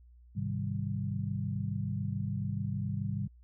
sine chord, Ab major seventh, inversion none, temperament equal, 103.83 / 130.81 / 155.56 / 196 Hz, Ab2 / C3 / Eb3 / G3, 0 / 0 / 0 / 0 cents, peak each -35 / -37 / -39 / -37 dBFS, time 0.35-3.28 s, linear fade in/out 20 ms, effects added 60 Hz sine -54 dBFS peak until 3.43 s

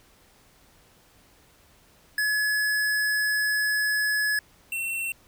square tone pair in turn, 1700 / 2709 Hz, G#6 / E7, +40 / +47 cents, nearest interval minor sixth, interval 807 cents, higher second, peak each -23 / -28 dBFS, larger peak first, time 2.18-4.39 / 4.72-5.12 s, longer first, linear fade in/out 2 ms, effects pink hiss -58 dBFS RMS until 5.27 s

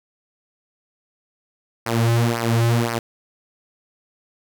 sawtooth tone with flanger, 116.6 Hz, A#2, 1 cent sharp, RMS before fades -19 dBFS, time 1.86-2.99 s, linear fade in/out 5 ms, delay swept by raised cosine 0.27 to 4.37 ms, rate 1.9 Hz, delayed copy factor -0.8, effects none

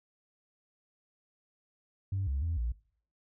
sine tone with pitch steps, 96.9 / 68.5 / 82.8 / 58.1 Hz, G2 / C#2 / E2 / A#1, -20 / -20 / +8 / -5 cents, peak -28 dBFS, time 2.12-2.72 s, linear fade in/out 5 ms, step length 150 ms, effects noise-tail reverb RT60 0.5 s tail -21 dB re dry + tanh soft clip ceiling -26 dBFS

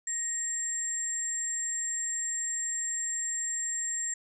sine tone pair together, 1864.7 / 7433 Hz, A#6 / A#8, 0 / -6 cents, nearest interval 2 octaves, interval 2394 cents, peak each -39 / -30 dBFS, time 0.07-4.14 s, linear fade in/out 5 ms, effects none

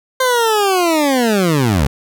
20% pulse linear sweep, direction down, 523.3 to 61.74 Hz, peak -7 dBFS, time 0.2-1.87 s, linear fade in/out 5 ms, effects none

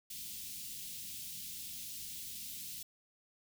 white band-stop noise, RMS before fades -45 dBFS, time 0.1-2.83 s, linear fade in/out 5 ms, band 250 to 2800 Hz, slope 24 dB/octave, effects none

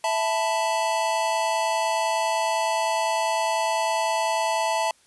square chord, E suspended fourth, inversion none, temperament just, 659.3 / 879 / 988.9 Hz, E5 / A5 / B5, 0 / -2 / +2 cents, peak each -27 / -25 / -31 dBFS, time 0.04-4.91 s, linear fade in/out 2 ms, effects white hiss -59 dBFS RMS until 5.06 s + resampled to 24000 Hz

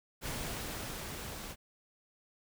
pink noise with level ramp, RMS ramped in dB -38 to -44 dBFS, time 0.21-1.56 s, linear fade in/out 50 ms, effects none

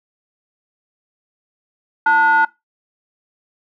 triangle ring-modulated tone, 279.2 Hz, C#4, 13 cents sharp, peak -5 dBFS, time 2.06-2.45 s, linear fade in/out 5 ms, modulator 1170 Hz, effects noise-tail reverb RT60 0.2 s tail -21 dB re dry + tanh soft clip ceiling -1 dBFS

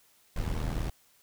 brown noise with amplitude modulation, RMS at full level -28 dBFS, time 0.36-0.9 s, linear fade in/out 5 ms, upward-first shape sine, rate 79.1 Hz, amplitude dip 75%, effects white hiss -64 dBFS RMS until 1.22 s

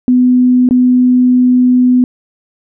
sine tone with dropouts, 250.3 Hz, B3, 23 cents sharp, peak -5 dBFS, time 0.08-2.04 s, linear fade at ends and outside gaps 1 ms, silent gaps 0.689-0.709 s, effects none

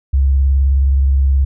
sine tone with vibrato, 68 Hz, C#2, 33 cents flat, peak -9 dBFS, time 0.13-1.45 s, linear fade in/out 10 ms, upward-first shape triangle, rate 19 Hz, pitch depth 82 cents each way, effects none

